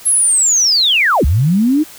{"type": "linear two-way sweep", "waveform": "sine", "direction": "down then up", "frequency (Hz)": [11175, 59.2, 318.7], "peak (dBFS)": -9, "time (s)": [0.05, 1.84], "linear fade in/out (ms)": 20, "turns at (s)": 1.25, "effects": ["white hiss -37 dBFS RMS until 1.98 s"]}